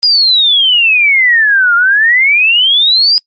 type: exponential two-way sweep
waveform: sine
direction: down then up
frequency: 4978 to 1382 to 4978 Hz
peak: -5 dBFS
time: 0.03-3.18 s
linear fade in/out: 0 ms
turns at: 1.75 s
effects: noise-tail reverb RT60 0.1 s tail -25 dB re dry + MP3 32 kbps